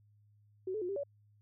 sine tone with pitch steps, 374.8 / 431 / 358.3 / 396.3 / 567 Hz, F#4 / A4 / F4 / G4 / C#5, +22 / -36 / +44 / +19 / +39 cents, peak -34 dBFS, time 0.67-1.035 s, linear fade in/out 5 ms, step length 73 ms, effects added 104 Hz sine -63 dBFS peak until 1.41 s

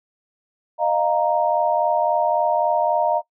sine chord, Eb suspended second, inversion none, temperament equal with one note detuned, 614.8 / 698.5 / 932.3 Hz, Eb5 / F5 / Bb5, -21 / 0 / 0 cents, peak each -21 dBFS, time 0.78-3.22 s, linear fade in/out 50 ms, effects noise-tail reverb RT60 0.1 s tail -19 dB re dry

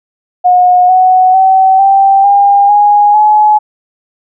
sine tone with pitch steps, 723 / 742.5 / 762.5 / 783 / 804.1 / 825.7 / 848 Hz, F#5 / F#5 / G5 / G5 / G5 / G#5 / G#5, -40 / +6 / -48 / -2 / +44 / -10 / +36 cents, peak -3 dBFS, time 0.44-3.59 s, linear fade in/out 20 ms, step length 450 ms, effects none

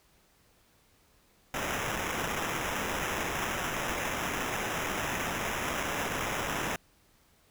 white noise with sample-and-hold, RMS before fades -33 dBFS, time 1.54-6.76 s, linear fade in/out 2 ms, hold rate 4410 Hz, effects pink hiss -65 dBFS RMS until 7.5 s

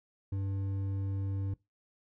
sine tone with hard clipping, 97.6 Hz, G2, 7 cents flat, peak -33 dBFS, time 0.32-1.54 s, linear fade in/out 5 ms, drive 7 dB, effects noise-tail reverb RT60 0.2 s tail -20 dB re dry

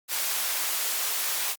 white high-pass noise, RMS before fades -28 dBFS, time 0.08-1.56 s, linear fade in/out 50 ms, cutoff 610 Hz, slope 12 dB/octave, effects Opus 48 kbps

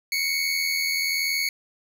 25% pulse tone pair together, 2146 / 2227 Hz, C7 / C#7, +43 / +7 cents, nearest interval minor second, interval 64 cents, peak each -25 / -20 dBFS, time 0.12-1.49 s, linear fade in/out 2 ms, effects none

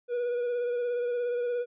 triangle tone with vibrato, 484.5 Hz, B4, 33 cents flat, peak -25 dBFS, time 0.08-1.66 s, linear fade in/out 50 ms, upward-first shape sine, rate 17 Hz, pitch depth 25 cents each way, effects resampled to 8000 Hz

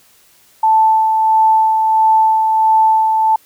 sine tone with tremolo, 880 Hz, A5, in tune, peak -7 dBFS, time 0.63-3.36 s, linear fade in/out 5 ms, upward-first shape sine, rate 1.5 Hz, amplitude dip 35%, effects white hiss -50 dBFS RMS until 3.45 s

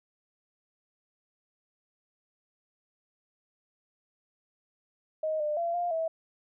sine tone with pitch steps, 626 / 600 / 681 / 701 / 650 Hz, D#5 / D5 / F5 / F5 / E5, +10 / +37 / -44 / +6 / -24 cents, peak -27 dBFS, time 5.23-6.08 s, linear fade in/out 5 ms, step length 170 ms, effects none

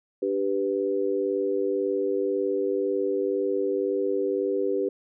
sine chord, G major, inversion second, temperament equal, 293.7 / 392 / 493.9 Hz, D4 / G4 / B4, 0 / 0 / 0 cents, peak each -31 / -25 / -28 dBFS, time 0.22-4.89 s, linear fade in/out 5 ms, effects none

